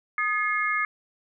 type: tone cluster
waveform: sine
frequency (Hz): 1241 / 1708 / 2142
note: D#6 / G#6 / C7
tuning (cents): -5 / +48 / +40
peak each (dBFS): -27 / -29 / -26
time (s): 0.18-0.85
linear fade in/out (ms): 2
effects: none